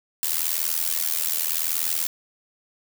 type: noise with amplitude modulation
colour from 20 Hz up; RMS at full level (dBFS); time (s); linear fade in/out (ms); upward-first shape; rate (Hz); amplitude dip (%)
blue; -21; 0.23-2.07; 0; sine; 80.8; 90
effects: none